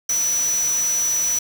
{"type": "tone in noise", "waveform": "sine", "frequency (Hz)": 5920, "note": "F#8", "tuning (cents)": 0, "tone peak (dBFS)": -18, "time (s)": [0.09, 1.39], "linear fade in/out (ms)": 5, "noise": "white", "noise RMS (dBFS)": -30, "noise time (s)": [0.09, 1.39], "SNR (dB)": 9, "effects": []}